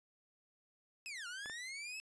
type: linear two-way sweep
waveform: sawtooth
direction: down then up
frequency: 2637 to 1380 to 2637 Hz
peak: -40 dBFS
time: 1.06-2 s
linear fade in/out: 0 ms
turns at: 1.27 s
type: clicks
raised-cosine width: 0.5 ms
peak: -34 dBFS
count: 2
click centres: 1.459 / 1.498 s
effects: resampled to 22050 Hz + 12-bit